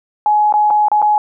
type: tone with dropouts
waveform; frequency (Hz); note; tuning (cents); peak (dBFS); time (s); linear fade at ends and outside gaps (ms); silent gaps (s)
sine; 842; G#5; +24; -9; 0.26-1.18; 1; 0.525-0.539 / 0.703-0.707 / 0.884-0.916 / 1.018-1.025
effects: none